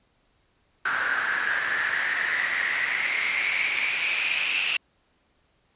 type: noise with band-pass filter sweep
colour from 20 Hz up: pink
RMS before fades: -26 dBFS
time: 0.85-4.77 s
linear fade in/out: 5 ms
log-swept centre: 1500 to 2700 Hz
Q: 8
effects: pink hiss -67 dBFS RMS until 5.75 s + resampled to 8000 Hz